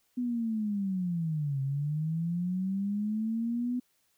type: linear two-way sweep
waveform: sine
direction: down then up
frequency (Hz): 250 to 133.9 to 250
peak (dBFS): -28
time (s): 0.17-3.8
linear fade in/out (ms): 10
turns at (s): 1.61
effects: white hiss -72 dBFS RMS until 4.17 s